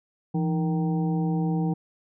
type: harmonic tone with a mistuned harmonic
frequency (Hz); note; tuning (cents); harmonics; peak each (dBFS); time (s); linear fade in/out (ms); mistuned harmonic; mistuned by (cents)
155.56; D#3; 0; 1 / 2 / 3 / 5 / 6; -23 / -30 / -36 / -36 / -46; 0.34-1.74; 10; 1; +130
effects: none